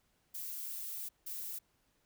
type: noise bursts at uneven times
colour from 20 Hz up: violet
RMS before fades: -42 dBFS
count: 2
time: 0.34-1.09 / 1.26-1.59 s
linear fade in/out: 10 ms
effects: pink hiss -75 dBFS RMS until 2.05 s